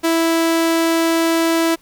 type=tone; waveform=sawtooth; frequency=329.6 Hz; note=E4; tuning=in tune; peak=-10 dBFS; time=0.03-1.76 s; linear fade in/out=20 ms; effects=pink hiss -53 dBFS RMS until 1.81 s